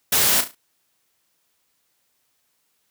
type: noise with echo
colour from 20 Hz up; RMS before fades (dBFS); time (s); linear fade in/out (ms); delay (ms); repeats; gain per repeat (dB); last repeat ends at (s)
white; -18; 0.12-0.41; 5; 35; 4; -9; 0.55
effects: white hiss -69 dBFS RMS until 2.9 s + high-pass 60 Hz 12 dB/octave